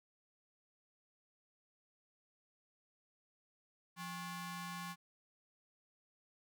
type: ring-modulated tone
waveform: sawtooth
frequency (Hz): 632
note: D#5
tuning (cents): +27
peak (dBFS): -36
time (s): 3.96-4.96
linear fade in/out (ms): 50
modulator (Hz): 457
effects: none